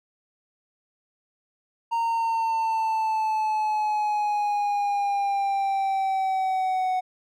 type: exponential sweep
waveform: triangle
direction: down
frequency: 926 to 740 Hz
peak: -20 dBFS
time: 1.91-7.01 s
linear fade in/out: 20 ms
effects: none